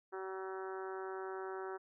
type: harmonic tone with a mistuned harmonic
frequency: 190 Hz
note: F#3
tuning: 46 cents sharp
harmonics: 2 / 3 / 4 / 5 / 6 / 7 / 8 / 9 / 10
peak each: -42 / -55 / -49 / -51 / -54 / -51 / -53 / -59 / -66 dBFS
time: 0.12-1.78 s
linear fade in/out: 20 ms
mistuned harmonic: 10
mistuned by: -24 cents
effects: none